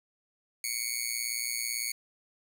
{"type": "tone with amplitude modulation", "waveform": "10% pulse", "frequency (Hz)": 2217, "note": "C#7", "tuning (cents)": 0, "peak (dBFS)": -18, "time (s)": [0.64, 1.92], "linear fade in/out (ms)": 2, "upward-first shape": "sine", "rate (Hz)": 118, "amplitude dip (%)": 85, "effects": []}